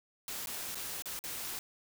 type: noise with dropouts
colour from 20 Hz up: white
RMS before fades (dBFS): -40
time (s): 0.28-1.59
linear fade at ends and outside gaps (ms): 1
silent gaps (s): 0.46-0.471 / 0.747-0.754 / 1.022-1.057 / 1.191-1.239
effects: none